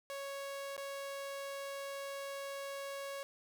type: tone with dropouts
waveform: sawtooth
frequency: 554.4 Hz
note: C#5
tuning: in tune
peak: -37 dBFS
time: 0.1-3.23 s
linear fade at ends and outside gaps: 0 ms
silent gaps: 0.766-0.778 s
effects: none